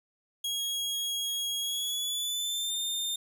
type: tone with pitch glide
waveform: sawtooth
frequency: 3299 to 3618 Hz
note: G#7 to A7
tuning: -12 to +48 cents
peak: -27 dBFS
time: 0.44-3.16 s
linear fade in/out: 5 ms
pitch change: +160 cents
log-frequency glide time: 1.59-2.79 s
effects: none